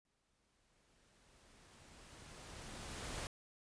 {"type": "noise with exponential growth", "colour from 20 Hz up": "pink", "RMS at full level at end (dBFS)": -43, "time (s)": [0.05, 3.27], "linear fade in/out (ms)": 1, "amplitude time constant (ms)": 700, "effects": ["resampled to 22050 Hz"]}